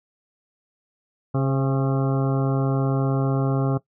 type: harmonic tone with a mistuned harmonic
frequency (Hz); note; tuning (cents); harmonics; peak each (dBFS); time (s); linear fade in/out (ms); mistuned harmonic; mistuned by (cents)
135.4; C#3; -40; 1 / 2 / 3 / 4 / 5 / 6 / 8 / 9 / 10; -20 / -26 / -30 / -32 / -34 / -36 / -38 / -39 / -40; 1.34-3.78; 10; 4; -29
effects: noise-tail reverb RT60 0.1 s tail -18 dB re dry